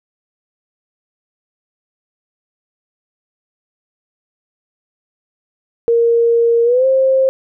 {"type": "tone with pitch glide", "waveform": "sine", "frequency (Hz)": [466.2, 529.4], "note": ["A#4", "C5"], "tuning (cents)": [0, 20], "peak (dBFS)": -9, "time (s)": [5.88, 7.29], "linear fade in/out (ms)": 0, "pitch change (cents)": 220, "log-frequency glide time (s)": [6.64, 6.86], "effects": []}